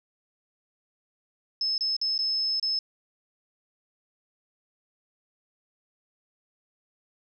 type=tone with dropouts; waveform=sine; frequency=5210 Hz; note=E8; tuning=21 cents flat; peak=-24 dBFS; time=1.61-2.79 s; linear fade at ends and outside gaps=2 ms; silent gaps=1.78-1.808 / 1.966-2.014 / 2.179-2.189 / 2.598-2.627 s; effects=none